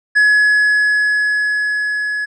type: tone with level ramp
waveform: triangle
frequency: 1692 Hz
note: G#6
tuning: 32 cents sharp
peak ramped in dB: -6 to -16 dBFS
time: 0.15-2.26 s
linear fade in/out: 20 ms
effects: resampled to 22050 Hz